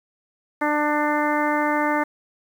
harmonic tone, 297.7 Hz, D4, 24 cents sharp, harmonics 1 / 2 / 3 / 4 / 5 / 6 / 7, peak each -24 / -26 / -24 / -28 / -30 / -29 / -31 dBFS, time 0.61-2.04 s, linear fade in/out 10 ms, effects 8-bit

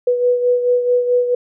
sine beating tone pair, 490.8 / 495.4 Hz, B4 / B4, -11 / +5 cents, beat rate 4.6 Hz, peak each -13 / -21 dBFS, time 0.07-1.35 s, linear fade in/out 5 ms, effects none

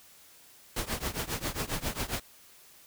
pink noise with tremolo, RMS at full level -30 dBFS, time 0.76-2.2 s, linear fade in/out 5 ms, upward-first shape triangle, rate 7.4 Hz, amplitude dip 95%, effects white hiss -56 dBFS RMS until 2.86 s

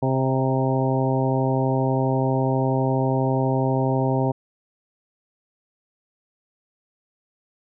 harmonic tone with a mistuned harmonic, 132.2 Hz, C3, 18 cents sharp, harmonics 1 / 2 / 3 / 4 / 5 / 6 / 7, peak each -22 / -25 / -27 / -28 / -29 / -30 / -30 dBFS, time 0.02-4.32 s, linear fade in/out 10 ms, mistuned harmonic 5, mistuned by -24 cents, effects none

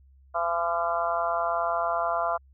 harmonic tone with a mistuned harmonic, 169.6 Hz, E3, 50 cents sharp, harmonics 3 / 4 / 5 / 6 / 7 / 8, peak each -38 / -27 / -35 / -31 / -31 / -33 dBFS, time 0.34-2.38 s, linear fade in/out 20 ms, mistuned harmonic 8, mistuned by +23 cents, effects added 67 Hz sine -53 dBFS peak until 2.53 s

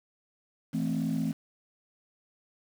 sine chord, A minor, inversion second, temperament equal, 164.81 / 220 / 261.6 Hz, E3 / A3 / C4, 0 / 0 / 0 cents, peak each -30 dBFS, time 0.73-1.33 s, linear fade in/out 20 ms, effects tanh soft clip ceiling -22 dBFS + 8-bit

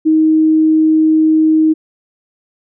sine tone, 314.6 Hz, D#4, 19 cents sharp, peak -7 dBFS, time 0.05-1.74 s, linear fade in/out 20 ms, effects none

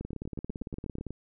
two click trains, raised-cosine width 3 ms, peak -24 / -24 dBFS, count 10 / 19, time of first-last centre 0.01-1.106 / 0.05-1.067 s, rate 8.21 / 17.7 Hz, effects none

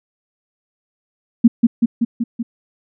sine tone with echo, 233.1 Hz, A#3, in tune, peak -3 dBFS, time 1.44-1.48 s, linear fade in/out 10 ms, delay 190 ms, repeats 5, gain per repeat -3 dB, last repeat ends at 2.43 s, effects none

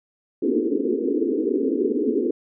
white band-pass noise, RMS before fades -22 dBFS, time 0.42-2.31 s, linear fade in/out 5 ms, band 230 to 460 Hz, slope 96 dB/octave, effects none

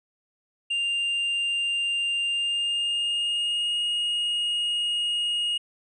triangle tone with pitch glide, 2794 to 2869 Hz, F7 to F7, 0 to +46 cents, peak -22 dBFS, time 0.7-5.58 s, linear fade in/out 10 ms, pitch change +46 cents, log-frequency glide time 2.26-3.81 s, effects resampled to 24000 Hz

